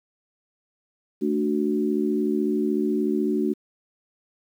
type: chord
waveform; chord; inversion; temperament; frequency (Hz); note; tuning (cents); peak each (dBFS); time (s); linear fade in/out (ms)
sine; D major; second; equal; 220 / 293.7 / 370; A3 / D4 / F#4; 0 / 0 / 0; -25; 1.21-3.54; 20
effects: 9-bit